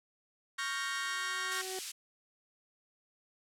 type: chord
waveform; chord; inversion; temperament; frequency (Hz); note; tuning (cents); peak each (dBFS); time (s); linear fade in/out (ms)
sawtooth; G half-diminished seventh; second; equal; 1108.7 / 1396.9 / 1568 / 1864.7; Db6 / F6 / G6 / Bb6; 0 / 0 / 0 / 0; -36 / -38 / -37 / -34; 0.58-1.62; 10
type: tone with exponential growth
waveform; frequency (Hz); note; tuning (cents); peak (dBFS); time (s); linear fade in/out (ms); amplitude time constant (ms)
30% pulse; 375.9; F#4; +27; -35; 0.68-1.79; 2; 240
type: high-pass noise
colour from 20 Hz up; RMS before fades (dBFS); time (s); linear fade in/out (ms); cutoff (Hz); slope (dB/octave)
white; -38; 1.51-1.92; 10; 2500; 12
effects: low-pass 9000 Hz 12 dB/octave